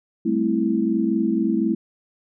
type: chord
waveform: sine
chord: A minor seventh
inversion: third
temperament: equal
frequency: 196 / 220 / 261.6 / 329.6 Hz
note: G3 / A3 / C4 / E4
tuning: 0 / 0 / 0 / 0 cents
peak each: -26 / -22 / -26 / -22 dBFS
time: 0.25-1.75 s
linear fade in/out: 10 ms
effects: none